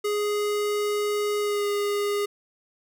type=tone with pitch glide; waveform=square; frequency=415.3 to 409.1 Hz; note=G#4 to G#4; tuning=0 to -26 cents; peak=-24 dBFS; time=0.04-2.26 s; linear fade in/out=10 ms; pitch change=-26 cents; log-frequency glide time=1.4-1.67 s; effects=none